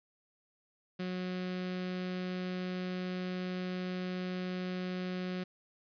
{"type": "tone with notch filter", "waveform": "sawtooth", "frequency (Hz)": 182.7, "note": "F#3", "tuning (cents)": -22, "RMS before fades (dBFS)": -37, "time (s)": [0.99, 5.44], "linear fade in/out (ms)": 10, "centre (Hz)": 900, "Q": 1.5, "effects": ["resampled to 11025 Hz", "10-bit"]}